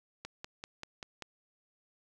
click train, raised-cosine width 0.2 ms, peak -24 dBFS, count 6, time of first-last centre 0.25-1.223 s, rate 5.14 Hz, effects none

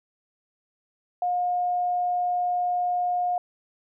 sine tone, 715 Hz, F5, 41 cents sharp, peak -22 dBFS, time 1.22-3.38 s, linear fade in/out 2 ms, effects none

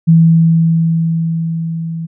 sine tone with level ramp, 164.3 Hz, E3, 5 cents flat, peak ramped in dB -3 to -19 dBFS, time 0.07-2.07 s, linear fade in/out 20 ms, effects none

